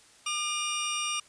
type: tone pair together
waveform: 20% pulse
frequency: 1208.7 / 2850 Hz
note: D6 / F7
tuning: +49 / +34 cents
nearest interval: octave + minor third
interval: 1485 cents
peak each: -27 dBFS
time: 0.26-1.2 s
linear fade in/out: 5 ms
effects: white hiss -57 dBFS RMS until 1.28 s + resampled to 22050 Hz